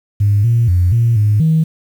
sine tone with pitch steps, 102.3 / 117 / 89.2 / 116.6 / 105.2 / 159.5 Hz, G#2 / A#2 / F2 / A#2 / G#2 / D#3, -26 / +7 / +37 / +1 / +23 / +43 cents, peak -8 dBFS, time 0.2-1.64 s, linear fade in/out 10 ms, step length 240 ms, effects tanh soft clip ceiling -4 dBFS + 7-bit

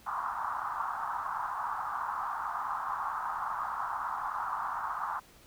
white band-pass noise, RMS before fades -35 dBFS, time 0.06-5.2 s, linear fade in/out 10 ms, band 830 to 1300 Hz, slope 48 dB/octave, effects pink hiss -58 dBFS RMS until 5.46 s

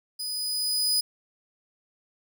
sawtooth tone with level ramp, 4978 Hz, D#8, in tune, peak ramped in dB -28 to -18 dBFS, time 0.19-1.01 s, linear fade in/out 10 ms, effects none

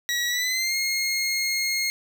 20% pulse tone with pitch glide, 1922 to 2145 Hz, B6 to C7, -48 to +42 cents, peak -18 dBFS, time 0.09-1.9 s, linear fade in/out 0 ms, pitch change +190 cents, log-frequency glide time 0.27-0.76 s, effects none

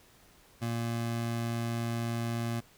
25% pulse tone, 116.54 Hz, A#2, in tune, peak -27 dBFS, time 0.61-2.61 s, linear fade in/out 20 ms, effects pink hiss -60 dBFS RMS until 2.77 s

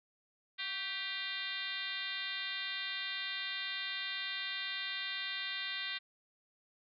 sine tone with frequency modulation, 2794 Hz, F7, in tune, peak -36 dBFS, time 0.58-5.99 s, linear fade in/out 20 ms, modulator 414 Hz, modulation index 3.1, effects none

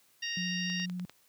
harmonic tone, 932.3 Hz, A#5, in tune, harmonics 2 / 3 / 4 / 5 / 6, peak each -38 / -37 / -43 / -44 / -40 dBFS, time 0.22-0.86 s, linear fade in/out 10 ms
sine tone with vibrato, 180 Hz, F#3, 47 cents flat, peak -34 dBFS, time 0.37-1.05 s, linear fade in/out 0 ms, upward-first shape sine, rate 14 Hz, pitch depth 13 cents each way
click train, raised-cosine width 0.2 ms, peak -29 dBFS, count 5, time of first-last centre 0.7-1.096 s, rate 10.1 Hz
effects white hiss -66 dBFS RMS until 1.28 s + high-pass 80 Hz 12 dB/octave

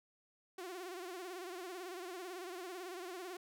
sawtooth tone with vibrato, 361.8 Hz, F#4, 39 cents flat, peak -40 dBFS, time 0.58-3.37 s, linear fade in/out 5 ms, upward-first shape sine, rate 18 Hz, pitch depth 100 cents each way, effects none

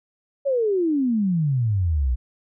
sine exponential sweep, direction down, 571 to 58.27 Hz, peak -18 dBFS, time 0.45-2.16 s, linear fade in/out 20 ms, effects none

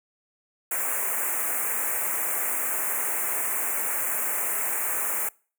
white band-stop noise, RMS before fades -27 dBFS, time 0.71-5.29 s, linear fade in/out 5 ms, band 2400 to 7300 Hz, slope 48 dB/octave, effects noise-tail reverb RT60 0.4 s tail -25 dB re dry + high-pass 400 Hz 12 dB/octave

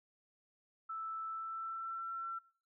sine tone with pitch glide, 1318.5 to 1348.5 Hz, E6 to E6, 0 to +39 cents, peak -39 dBFS, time 0.89-2.39 s, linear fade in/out 10 ms, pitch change +39 cents, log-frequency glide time 1.27-2.07 s, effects noise-tail reverb RT60 0.5 s tail -22 dB re dry

